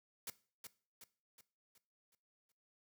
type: noise with echo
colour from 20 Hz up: white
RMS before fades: -44 dBFS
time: 0.27-0.3 s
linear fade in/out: 2 ms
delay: 370 ms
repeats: 6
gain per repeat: -6 dB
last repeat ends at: 2.52 s
effects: noise-tail reverb RT60 0.4 s tail -18 dB re dry + high-pass 80 Hz 12 dB/octave